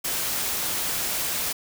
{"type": "noise", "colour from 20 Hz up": "white", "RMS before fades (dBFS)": -27, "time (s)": [0.04, 1.53], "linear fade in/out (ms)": 10, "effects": []}